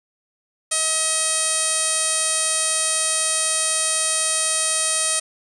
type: tone with low-pass filter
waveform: 5% pulse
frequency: 636 Hz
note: D#5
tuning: 38 cents sharp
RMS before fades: -21 dBFS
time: 0.71-5.2 s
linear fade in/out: 10 ms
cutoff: 9400 Hz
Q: 9.3
effects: none